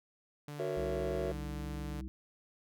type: tone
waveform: sawtooth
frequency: 146.83 Hz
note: D3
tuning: in tune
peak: -38 dBFS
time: 0.48-2.01 s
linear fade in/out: 2 ms
type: chord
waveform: triangle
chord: F# dominant seventh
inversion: none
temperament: just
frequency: 370 / 462.5 / 555 / 666 Hz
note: F#4 / A#4 / C#5 / E5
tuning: 0 / -14 / +2 / +18 cents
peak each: -36 / -37 / -38 / -39 dBFS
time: 0.59-1.32 s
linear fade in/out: 5 ms
type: harmonic tone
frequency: 64.4 Hz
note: C2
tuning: 27 cents flat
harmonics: 1 / 3 / 5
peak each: -40 / -45 / -47 dBFS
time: 0.77-2.08 s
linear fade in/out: 0 ms
effects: none